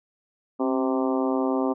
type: harmonic tone with a mistuned harmonic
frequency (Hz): 130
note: C3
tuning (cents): -11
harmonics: 2 / 3 / 4 / 5 / 6 / 7 / 8 / 9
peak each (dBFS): -24 / -28 / -30 / -32 / -34 / -35 / -36 / -37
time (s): 0.59-1.74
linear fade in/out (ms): 20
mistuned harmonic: 2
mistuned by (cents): +44
effects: none